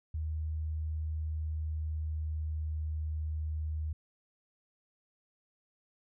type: tone with pitch glide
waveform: sine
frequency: 78.1 to 77.56 Hz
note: D#2 to D#2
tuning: +7 to -5 cents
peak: -32 dBFS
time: 0.14-3.93 s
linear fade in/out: 5 ms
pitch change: -12 cents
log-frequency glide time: 1.1-2.86 s
effects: none